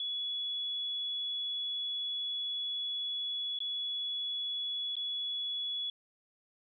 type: tone with dropouts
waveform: sine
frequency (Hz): 3391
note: G#7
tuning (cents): +35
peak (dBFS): -33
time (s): 0-5.9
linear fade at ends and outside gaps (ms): 2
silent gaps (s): 3.589-3.603 / 4.955-4.966
effects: none